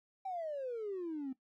triangle exponential sweep, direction down, 784 to 256.9 Hz, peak -33 dBFS, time 0.25-1.33 s, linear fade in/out 10 ms, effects noise-tail reverb RT60 0.1 s tail -17 dB re dry + tanh soft clip ceiling -35 dBFS

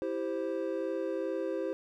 triangle chord, C major, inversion first, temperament equal, 329.6 / 392 / 523.3 Hz, E4 / G4 / C5, 0 / 0 / 0 cents, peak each -34 / -34 / -33 dBFS, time 0.02-1.73 s, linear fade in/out 0 ms, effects none

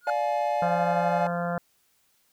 triangle tone with exponential growth, 1437 Hz, F6, 49 cents sharp, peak -22 dBFS, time 0.01-0.1 s, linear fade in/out 2 ms, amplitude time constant 19 ms
triangle chord, D diminished, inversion none, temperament just, 587.3 / 704.8 / 845.8 Hz, D5 / F5 / Ab5, 0 / +16 / +31 cents, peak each -26 dBFS, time 0.07-1.27 s, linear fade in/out 2 ms
harmonic tone, 173.2 Hz, F3, 14 cents flat, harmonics 1 / 3 / 4 / 5 / 6 / 7 / 8 / 9 / 10, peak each -30 / -32 / -31 / -43 / -40 / -42 / -36 / -44 / -44 dBFS, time 0.62-1.58 s, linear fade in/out 2 ms
effects white hiss -67 dBFS RMS until 2.32 s

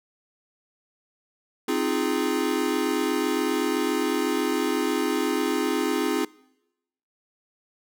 square chord, F minor seventh, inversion second, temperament equal with one note detuned, 261.6 / 309.5 / 349.2 / 415.3 Hz, C4 / Eb4 / F4 / Ab4, 0 / -9 / 0 / 0 cents, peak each -29 dBFS, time 1.68-6.25 s, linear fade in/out 5 ms, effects noise-tail reverb RT60 0.9 s tail -23 dB re dry

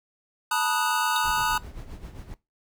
square chord, B dominant seventh, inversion third, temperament equal with one note detuned, 880 / 968 / 1244.5 / 1480 Hz, A5 / B5 / D#6 / F#6, 0 / -35 / 0 / 0 cents, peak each -29 dBFS, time 0.51-1.58 s, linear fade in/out 5 ms
square tone with exponential decay, 3729 Hz, A#7, in tune, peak -24 dBFS, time 1.16-1.23 s, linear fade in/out 2 ms, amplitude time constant 15 ms
brown noise with tremolo, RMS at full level -37 dBFS, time 1.24-2.34 s, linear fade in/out 0 ms, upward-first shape sine, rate 7.6 Hz, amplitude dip 65%
effects noise-tail reverb RT60 0.2 s tail -19 dB re dry

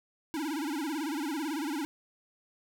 square tone with vibrato, 300.5 Hz, D4, 40 cents sharp, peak -32 dBFS, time 0.34-1.85 s, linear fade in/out 0 ms, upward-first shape sine, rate 18 Hz, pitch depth 170 cents each way, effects none

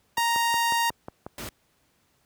sawtooth tone, 932.3 Hz, A#5, in tune, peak -18 dBFS, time 0.17-0.9 s, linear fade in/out 5 ms
click train, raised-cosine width 1 ms, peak -21 dBFS, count 7, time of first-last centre 0.18-1.265 s, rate 5.53 Hz
pink noise, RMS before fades -36 dBFS, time 1.38-1.49 s, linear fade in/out 2 ms
effects pink hiss -67 dBFS RMS until 2.25 s + high-pass 60 Hz 12 dB/octave

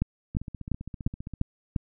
two click trains, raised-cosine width 5 ms, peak -12 / -24 dBFS, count 6 / 16, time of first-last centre 0.02-1.762 / 0.35-1.337 s, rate 2.87 / 15.2 Hz, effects none

